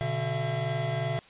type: tone cluster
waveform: square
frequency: 122.8 / 145.5 / 671 Hz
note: B2 / D3 / E5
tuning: -9 / -16 / +31 cents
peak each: -32 / -33 / -33 dBFS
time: 0.01-1.19 s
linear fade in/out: 0 ms
effects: white hiss -54 dBFS RMS until 1.29 s + resampled to 8000 Hz